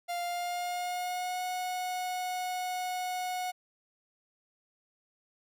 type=tone with pitch glide; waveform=45% pulse; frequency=698.5 to 731.1 Hz; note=F5 to F#5; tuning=0 to -21 cents; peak=-32 dBFS; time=0.08-3.52 s; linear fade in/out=20 ms; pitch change=+79 cents; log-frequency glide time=0.2-1.43 s; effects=none